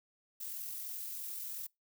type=noise with amplitude modulation; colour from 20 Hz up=violet; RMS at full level=-41 dBFS; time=0.4-1.67 s; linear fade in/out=10 ms; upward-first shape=sine; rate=43 Hz; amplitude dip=25%; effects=noise-tail reverb RT60 0.2 s tail -25 dB re dry